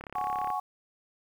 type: click train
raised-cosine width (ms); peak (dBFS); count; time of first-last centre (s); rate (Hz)
0.5; -25; 18; 0.01-0.503; 34.5
type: chord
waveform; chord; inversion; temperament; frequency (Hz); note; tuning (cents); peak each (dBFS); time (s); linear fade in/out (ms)
sine; F# suspended second; none; equal; 740 / 830.6 / 1108.7; F#5 / G#5 / C#6; 0 / 0 / 0; -33; 0.15-0.6; 5
effects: 9-bit